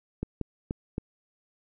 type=clicks; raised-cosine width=3 ms; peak=-17 dBFS; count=4; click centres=0.23 / 0.413 / 0.709 / 0.981 s; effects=none